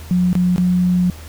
sine tone with dropouts, 179.8 Hz, F#3, 49 cents flat, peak -12 dBFS, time 0.11-1.1 s, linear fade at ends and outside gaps 0 ms, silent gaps 0.33-0.353 / 0.561-0.581 s, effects added 79 Hz sine -33 dBFS peak until 1.28 s + pink hiss -40 dBFS RMS until 1.28 s

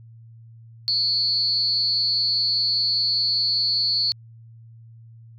sine tone with amplitude modulation, 4415 Hz, C#8, 8 cents flat, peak -15 dBFS, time 0.88-4.12 s, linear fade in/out 0 ms, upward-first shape sine, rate 275 Hz, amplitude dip 85%, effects added 114 Hz sine -43 dBFS peak until 5.38 s

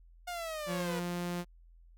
sawtooth linear sweep, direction down, 719 to 477.6 Hz, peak -33 dBFS, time 0.27-1 s, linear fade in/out 10 ms
sawtooth tone, 175.5 Hz, F3, 9 cents sharp, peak -30 dBFS, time 0.66-1.45 s, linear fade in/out 50 ms
effects added 42 Hz sine -55 dBFS peak until 1.97 s

